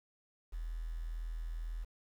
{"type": "tone with quantisation", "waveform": "sine", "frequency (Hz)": 41, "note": "E1", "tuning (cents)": -9, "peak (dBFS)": -37, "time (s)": [0.52, 1.85], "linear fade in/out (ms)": 20, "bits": 10, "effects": []}